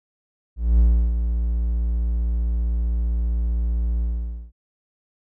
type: tone with ADSR envelope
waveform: triangle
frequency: 57.7 Hz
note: A#1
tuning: 17 cents flat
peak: -9 dBFS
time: 0.56-4.52 s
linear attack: 230 ms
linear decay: 330 ms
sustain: -8 dB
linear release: 510 ms
effects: none